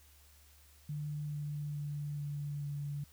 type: tone with pitch steps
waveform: sine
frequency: 148.7 / 147.5 / 146.31 / 145.14 / 143.97 Hz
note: D3 / D3 / D3 / D3 / D3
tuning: +22 / +8 / -6 / -20 / -34 cents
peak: -36 dBFS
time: 0.89-3.04 s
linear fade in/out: 5 ms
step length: 430 ms
effects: added 72 Hz sine -61 dBFS peak until 3.12 s + white hiss -64 dBFS RMS until 3.12 s